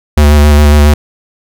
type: tone with vibrato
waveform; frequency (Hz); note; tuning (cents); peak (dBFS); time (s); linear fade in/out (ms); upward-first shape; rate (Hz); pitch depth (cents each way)
square; 73.8; D2; +9; -3; 0.17-0.94; 5; square; 7.3; 20
effects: none